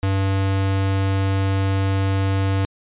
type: tone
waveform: square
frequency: 97 Hz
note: G2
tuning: 18 cents flat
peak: -18 dBFS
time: 0.03-2.65 s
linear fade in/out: 0 ms
effects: resampled to 8000 Hz